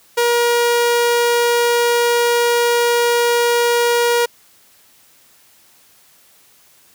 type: tone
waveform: sawtooth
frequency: 475.9 Hz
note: A#4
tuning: 36 cents sharp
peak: -9 dBFS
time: 0.17-4.26 s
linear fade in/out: 10 ms
effects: white hiss -51 dBFS RMS until 6.94 s + high-pass 60 Hz 12 dB/octave